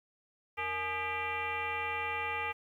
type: tone with frequency modulation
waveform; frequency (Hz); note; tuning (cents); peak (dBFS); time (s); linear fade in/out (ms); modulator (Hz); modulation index
sine; 1605; G6; +40; -32; 0.57-2.53; 20; 380; 2.8
effects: 11-bit